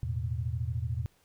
sine chord, E suspended fourth, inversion none, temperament equal, 82.41 / 110 / 123.47 Hz, E2 / A2 / B2, 0 / 0 / 0 cents, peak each -34 dBFS, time 0.03-1.06 s, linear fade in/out 0 ms, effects pink hiss -67 dBFS RMS until 1.24 s

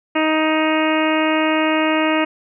harmonic tone, 313.1 Hz, D#4, 11 cents sharp, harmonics 1 / 2 / 3 / 4 / 5 / 6 / 7 / 8 / 9, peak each -18 / -21 / -24 / -25 / -29 / -27 / -27 / -27 / -28 dBFS, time 0.15-2.25 s, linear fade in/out 10 ms, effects none

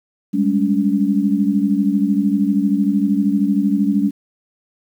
sine tone cluster, 196.4 / 209.3 / 283.8 Hz, G3 / G#3 / C#4, +4 / +14 / +41 cents, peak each -18 dBFS, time 0.33-4.11 s, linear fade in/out 20 ms, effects 8-bit

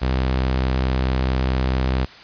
sawtooth tone, 64.6 Hz, C2, 21 cents flat, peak -14 dBFS, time 0.01-2.06 s, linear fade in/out 20 ms, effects white hiss -42 dBFS RMS until 2.23 s + resampled to 11025 Hz

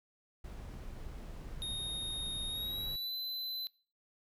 brown noise, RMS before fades -45 dBFS, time 0.44-2.96 s, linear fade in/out 5 ms
square tone with pitch glide, 3716 to 4029 Hz, A#7 to B7, -6 to +34 cents, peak -37 dBFS, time 1.62-3.67 s, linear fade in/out 0 ms, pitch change +140 cents, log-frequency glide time 2.47-3.15 s
effects noise-tail reverb RT60 0.4 s tail -24 dB re dry

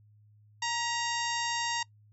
harmonic tone with a mistuned harmonic, 932.3 Hz, A#5, in tune, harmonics 1 / 2 / 3 / 4 / 5 / 6 / 7 / 8, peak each -33 / -36 / -38 / -39 / -40 / -41 / -41 / -42 dBFS, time 0.62-1.83 s, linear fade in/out 5 ms, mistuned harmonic 2, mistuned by +44 cents, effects noise-tail reverb RT60 0.1 s tail -24 dB re dry + added 105 Hz sine -57 dBFS peak until 2.12 s

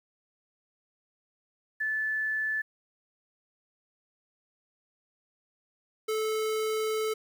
sine / square tone pair in turn, 1742 / 435.5 Hz, A6 / A4, -18 / -18 cents, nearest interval 2 octaves, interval 2400 cents, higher first, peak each -27 / -28 dBFS, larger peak first, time 1.8-2.62 / 6.08-7.14 s, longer second, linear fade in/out 10 ms, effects 10-bit

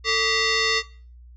sine tone with frequency modulation, 1244.5 Hz, D#6, in tune, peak -18 dBFS, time 0.04-0.83 s, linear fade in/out 50 ms, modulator 798 Hz, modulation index 5.2, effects noise-tail reverb RT60 0.4 s tail -19 dB re dry + added 60 Hz sine -43 dBFS peak until 1.36 s

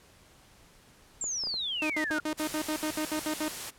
sine exponential sweep, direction down, 7540 to 1396.9 Hz, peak -30 dBFS, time 1.21-2.2 s, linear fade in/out 2 ms
clicks, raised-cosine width 1 ms, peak -30 dBFS, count 6, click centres 1.241 / 1.437 / 1.471 / 1.541 / 2.105 / 2.33 s
sawtooth tone bursts, 308.2 Hz, D#4, 16 cents flat, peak -25 dBFS, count 12, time 1.82-3.482 s, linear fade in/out 2 ms, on 78 ms, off 66 ms
white noise, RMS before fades -38 dBFS, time 2.37-3.71 s, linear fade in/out 20 ms
effects pink hiss -58 dBFS RMS until 3.78 s + low-pass 12000 Hz 12 dB/octave

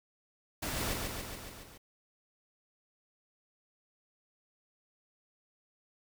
pink noise with echo, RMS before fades -36 dBFS, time 0.62-0.94 s, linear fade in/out 10 ms, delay 140 ms, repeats 6, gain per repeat -3 dB, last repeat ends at 1.78 s, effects none

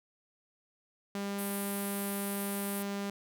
sawtooth tone, 200.1 Hz, G3, 36 cents sharp, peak -30 dBFS, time 1.15-3.1 s, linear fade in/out 2 ms
pink band-pass noise, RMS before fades -42 dBFS, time 1.38-2.83 s, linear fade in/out 10 ms, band 8900 to 15000 Hz, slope 48 dB/octave
effects none

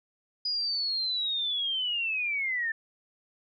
sine linear sweep, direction down, 4948 to 1760 Hz, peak -27 dBFS, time 0.45-2.72 s, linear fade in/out 5 ms, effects none

